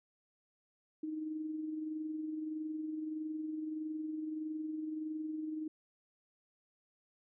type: tone with amplitude modulation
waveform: sine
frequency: 311.1 Hz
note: D#4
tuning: in tune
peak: -35 dBFS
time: 1.03-5.68 s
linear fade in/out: 5 ms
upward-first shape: sine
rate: 21.6 Hz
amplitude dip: 40%
effects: none